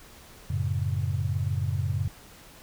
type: chord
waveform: sine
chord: F# minor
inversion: none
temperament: just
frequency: 92.5 / 111 / 138.75 Hz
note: F#2 / A2 / C#3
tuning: 0 / +16 / +2 cents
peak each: -28 / -30 / -30 dBFS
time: 0.5-2.08 s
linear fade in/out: 5 ms
effects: pink hiss -50 dBFS RMS until 2.62 s